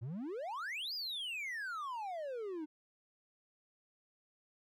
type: exponential two-way sweep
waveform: triangle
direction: up then down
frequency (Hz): 106.9 to 5090 to 295.3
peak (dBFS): -37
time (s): 0.01-2.66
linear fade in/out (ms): 20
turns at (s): 0.94
effects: none